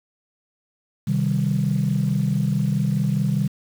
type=chord; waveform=sine; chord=C minor; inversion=none; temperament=equal; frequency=130.81 / 155.56 / 196 Hz; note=C3 / Eb3 / G3; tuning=0 / 0 / 0 cents; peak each=-22 dBFS; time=1.07-3.48 s; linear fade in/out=10 ms; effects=tanh soft clip ceiling -11 dBFS + 7-bit